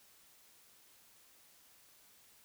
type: silence
effects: white hiss -64 dBFS RMS until 2.44 s